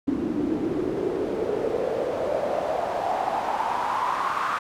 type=noise with band-pass filter sweep; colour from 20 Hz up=pink; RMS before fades=-26 dBFS; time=0.07-4.59 s; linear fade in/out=10 ms; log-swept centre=270 to 1200 Hz; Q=5; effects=none